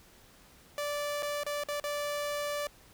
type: tone with dropouts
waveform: sawtooth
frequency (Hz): 584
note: D5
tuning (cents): -10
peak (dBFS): -28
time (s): 0.78-2.67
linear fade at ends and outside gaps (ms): 1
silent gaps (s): 1.224-1.229 / 1.434-1.464 / 1.636-1.686 / 1.799-1.84
effects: pink hiss -58 dBFS RMS until 2.93 s